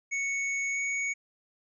square tone with pitch glide, 2217 to 2231 Hz, C#7 to C#7, 0 to +11 cents, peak -29 dBFS, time 0.11-1.14 s, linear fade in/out 20 ms, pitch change +11 cents, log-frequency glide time 0.72-0.79 s, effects resampled to 22050 Hz

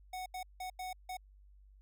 square tone bursts at uneven times, 740 Hz, F#5, in tune, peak -40 dBFS, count 5, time 0.13-0.26 / 0.34-0.43 / 0.6-0.7 / 0.79-0.93 / 1.09-1.17 s, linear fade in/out 5 ms, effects added 49 Hz sine -57 dBFS peak until 1.81 s

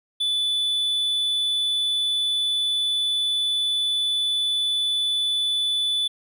triangle tone, 3480 Hz, A7, 20 cents flat, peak -19 dBFS, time 0.2-6.08 s, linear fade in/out 10 ms, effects none

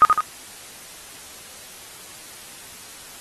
sine tone with echo, 1244.5 Hz, D#6, in tune, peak -6 dBFS, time 0.02-0.05 s, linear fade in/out 0 ms, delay 78 ms, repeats 2, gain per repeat -5 dB, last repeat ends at 0.206 s, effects white hiss -41 dBFS RMS until 3.2 s + AAC 32 kbps

